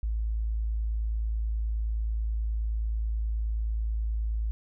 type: tone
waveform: sine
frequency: 54.7 Hz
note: A1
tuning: 9 cents flat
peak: -26 dBFS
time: 0.03-4.51 s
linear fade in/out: 0 ms
effects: none